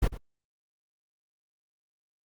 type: noise with echo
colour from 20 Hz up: brown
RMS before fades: -22 dBFS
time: 0.02-0.08 s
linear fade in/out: 10 ms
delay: 98 ms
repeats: 1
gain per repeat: -15 dB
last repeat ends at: 0.178 s
effects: Opus 32 kbps